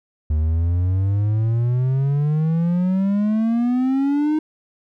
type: exponential sweep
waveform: triangle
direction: up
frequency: 74.9 to 312.1 Hz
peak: -14 dBFS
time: 0.3-4.39 s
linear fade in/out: 5 ms
effects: none